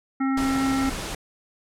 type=harmonic tone; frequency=268.2 Hz; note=C4; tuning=43 cents sharp; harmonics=1 / 3 / 5 / 7 / 8; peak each=-21 / -33 / -31 / -38 / -41 dBFS; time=0.2-0.9 s; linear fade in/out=10 ms
type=noise; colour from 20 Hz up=pink; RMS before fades=-31 dBFS; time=0.37-1.15 s; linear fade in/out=5 ms
effects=low-pass 10000 Hz 12 dB/octave